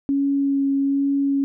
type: tone with vibrato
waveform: sine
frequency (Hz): 277.2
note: C#4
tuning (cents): 0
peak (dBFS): -17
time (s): 0.09-1.44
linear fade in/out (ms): 0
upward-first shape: sine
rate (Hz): 1.2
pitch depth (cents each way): 11
effects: none